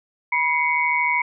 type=tone cluster; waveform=sine; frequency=974 / 2078 / 2231 Hz; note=B5 / C7 / C#7; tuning=-24 / -12 / +11 cents; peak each=-22 / -24 / -21 dBFS; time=0.32-1.22 s; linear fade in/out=5 ms; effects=none